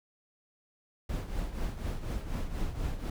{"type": "noise with tremolo", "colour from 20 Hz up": "brown", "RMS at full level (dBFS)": -31, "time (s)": [1.09, 3.1], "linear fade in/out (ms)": 5, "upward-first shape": "triangle", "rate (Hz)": 4.1, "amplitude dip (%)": 70, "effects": []}